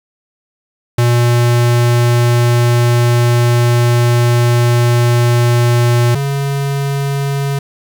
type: tone pair in turn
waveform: square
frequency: 120 / 139.45 Hz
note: B2 / C#3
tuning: -49 / +11 cents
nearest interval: minor third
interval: 260 cents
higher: second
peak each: -9 / -15 dBFS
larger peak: first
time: 0.98-6.15 / 6.15-7.59 s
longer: first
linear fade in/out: 5 ms
effects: 7-bit